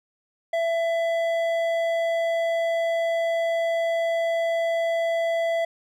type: tone with hard clipping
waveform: triangle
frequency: 667 Hz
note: E5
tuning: 20 cents sharp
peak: -23 dBFS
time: 0.53-5.65 s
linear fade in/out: 5 ms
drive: 12 dB
effects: none